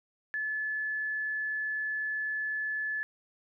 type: tone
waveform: sine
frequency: 1726 Hz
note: A6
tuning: 34 cents flat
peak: -30 dBFS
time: 0.34-3.03 s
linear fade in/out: 0 ms
effects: none